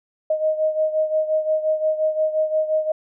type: beating tone pair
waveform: sine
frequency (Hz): 622.3 / 628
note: D#5 / D#5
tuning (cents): 0 / +16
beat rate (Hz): 5.7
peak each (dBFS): -19 / -24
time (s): 0.3-2.92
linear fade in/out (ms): 5
effects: none